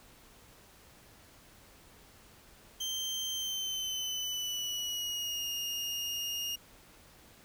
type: tone with pitch glide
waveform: 30% pulse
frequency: 3136 to 2843 Hz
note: G7 to F7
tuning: 0 to +30 cents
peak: -31 dBFS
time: 2.8-6.56 s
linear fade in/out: 10 ms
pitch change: -170 cents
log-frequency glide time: 3.31-5.47 s
effects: pink hiss -58 dBFS RMS until 7.44 s